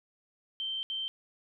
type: tone bursts at uneven times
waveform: sine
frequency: 3122 Hz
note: G7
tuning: 8 cents flat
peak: -32 dBFS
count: 2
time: 0.6-0.83 / 0.9-1.08 s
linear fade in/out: 0 ms
effects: none